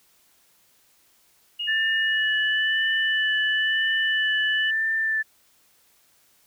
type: tone with pitch glide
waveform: sine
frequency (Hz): 2863 to 2966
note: F7 to F#7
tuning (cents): +42 to +4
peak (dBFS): -26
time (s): 1.59-4.71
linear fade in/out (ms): 10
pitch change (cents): +62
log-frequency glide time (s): 1.87-2.59
type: tone with vibrato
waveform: sine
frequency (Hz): 1760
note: A6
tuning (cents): 0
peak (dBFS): -21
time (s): 1.67-5.23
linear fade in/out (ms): 20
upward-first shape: sine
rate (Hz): 1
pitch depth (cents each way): 25
effects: white hiss -61 dBFS RMS until 6.46 s